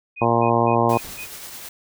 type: tone bursts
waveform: sine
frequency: 2489 Hz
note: D#7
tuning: in tune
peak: -32 dBFS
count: 5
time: 0.16-1.26 s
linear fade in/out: 20 ms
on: 92 ms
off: 160 ms
type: harmonic tone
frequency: 117 Hz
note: A#2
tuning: 7 cents sharp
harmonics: 1 / 2 / 3 / 4 / 5 / 6 / 7 / 8 / 9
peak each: -24 / -24 / -24 / -24 / -24 / -24 / -24 / -24 / -24 dBFS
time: 0.21-0.98 s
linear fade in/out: 10 ms
type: noise with tremolo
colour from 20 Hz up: white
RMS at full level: -35 dBFS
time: 0.89-1.69 s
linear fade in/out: 5 ms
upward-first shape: triangle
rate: 9.4 Hz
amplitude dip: 40%
type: noise with exponential decay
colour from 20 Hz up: pink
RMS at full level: -36 dBFS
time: 1.04-1.55 s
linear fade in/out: 5 ms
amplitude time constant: 110 ms
effects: none